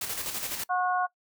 white noise with tremolo, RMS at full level -32 dBFS, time 0.01-0.64 s, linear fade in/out 5 ms, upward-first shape square, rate 12 Hz, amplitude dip 45%
harmonic tone, 363.7 Hz, F#4, 30 cents flat, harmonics 2 / 3 / 4, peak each -26 / -30 / -32 dBFS, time 0.69-1.07 s, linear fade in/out 20 ms
effects noise-tail reverb RT60 0.1 s tail -20 dB re dry

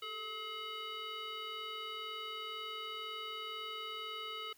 sine tone with frequency modulation, 2121 Hz, C7, 23 cents sharp, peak -40 dBFS, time 0.02-4.53 s, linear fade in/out 5 ms, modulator 840 Hz, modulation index 1.8, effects white hiss -66 dBFS RMS until 4.57 s

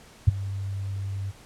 sine tone with ADSR envelope, 98 Hz, G2, in tune, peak -9 dBFS, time 0.27-1.32 s, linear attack 13 ms, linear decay 16 ms, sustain -19 dB, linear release 25 ms, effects pink hiss -51 dBFS RMS until 1.45 s + low-pass 10000 Hz 12 dB/octave

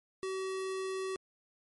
square tone, 380 Hz, F#4, 46 cents sharp, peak -35 dBFS, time 0.23-1.16 s, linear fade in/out 0 ms, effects MP3 48 kbps

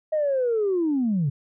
sine linear sweep, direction down, 632 to 130.81 Hz, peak -19 dBFS, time 0.12-1.3 s, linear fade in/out 10 ms, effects tanh soft clip ceiling -16 dBFS

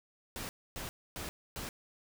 pink noise bursts, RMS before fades -41 dBFS, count 4, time 0.36-1.69 s, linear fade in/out 0 ms, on 130 ms, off 270 ms, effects none

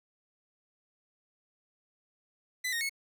sawtooth tone with pitch steps, 2004 / 1858 / 2194 Hz, B6 / A#6 / C#7, +25 / -6 / -18 cents, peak -27 dBFS, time 2.64-2.895 s, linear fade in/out 10 ms, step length 85 ms, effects none

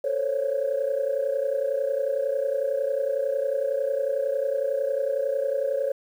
sine tone cluster, 443.6 / 527 / 558 Hz, A4 / C5 / C#5, +14 / +12 / +11 cents, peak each -31 / -27 / -24 dBFS, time 0.04-5.92 s, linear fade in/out 5 ms, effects tanh soft clip ceiling -16 dBFS + 9-bit

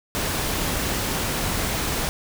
pink noise, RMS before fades -25 dBFS, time 0.15-2.09 s, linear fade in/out 0 ms, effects none

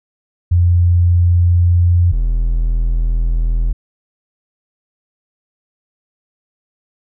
sine / triangle tone pair in turn, 87.5 / 41.29 Hz, F2 / E1, +4 / +4 cents, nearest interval octave + minor second, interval 1300 cents, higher first, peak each -8 / -10 dBFS, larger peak first, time 0.51-2.12 / 2.12-3.73 s, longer neither, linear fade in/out 10 ms, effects none

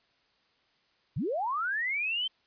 sine linear sweep, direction up, 92.9 to 3136 Hz, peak -28 dBFS, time 1.16-2.28 s, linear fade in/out 10 ms, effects white hiss -69 dBFS RMS until 2.46 s + resampled to 11025 Hz

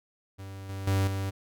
45% pulse tone with level steps, 97.1 Hz, G2, 16 cents flat, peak -39 / -34 / -23 / -29 dBFS, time 0.38-1.31 s, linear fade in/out 20 ms, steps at 0.69 / 0.87 / 1.07 s, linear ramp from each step 5 ms, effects none

